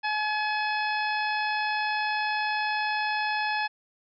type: harmonic tone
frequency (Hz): 850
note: G#5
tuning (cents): +40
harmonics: 1 / 2 / 3 / 4 / 5 / 6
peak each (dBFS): -28 / -30 / -33 / -40 / -41 / -40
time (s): 0.03-3.68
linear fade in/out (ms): 20
effects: none